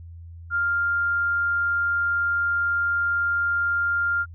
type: tone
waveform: sine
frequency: 1399 Hz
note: F6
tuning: 3 cents sharp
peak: -20 dBFS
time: 0.5-4.26 s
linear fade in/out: 50 ms
effects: added 84 Hz sine -38 dBFS peak until 4.34 s